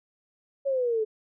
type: exponential sweep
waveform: sine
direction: down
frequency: 560 to 425.6 Hz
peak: -23 dBFS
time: 0.65-1.05 s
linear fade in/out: 20 ms
effects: none